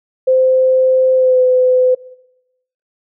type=tone with pitch glide; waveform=sine; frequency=518 to 507.6 Hz; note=C5 to B4; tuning=-17 to +47 cents; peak=-8 dBFS; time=0.27-1.95 s; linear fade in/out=10 ms; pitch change=-36 cents; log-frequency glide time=1.15-1.4 s; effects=noise-tail reverb RT60 0.9 s tail -20 dB re dry